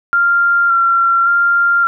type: tone with vibrato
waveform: sine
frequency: 1380 Hz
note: F6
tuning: 21 cents flat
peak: -9 dBFS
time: 0.13-1.87 s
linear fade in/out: 0 ms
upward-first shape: square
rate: 0.88 Hz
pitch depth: 16 cents each way
effects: none